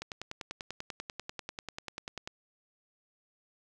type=click train; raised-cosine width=0.2 ms; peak=-21 dBFS; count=24; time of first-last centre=0.02-2.275 s; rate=10.2 Hz; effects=none